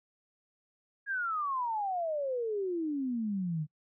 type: exponential sweep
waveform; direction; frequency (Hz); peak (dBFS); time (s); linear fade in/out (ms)
sine; down; 1661.2 to 147; -30; 1.06-3.67; 50
effects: noise-tail reverb RT60 0.1 s tail -26 dB re dry